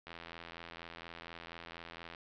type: click train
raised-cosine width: 0.3 ms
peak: -30 dBFS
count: 176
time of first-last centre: 0.07-2.148 s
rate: 84.2 Hz
effects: low-pass 5000 Hz 12 dB/octave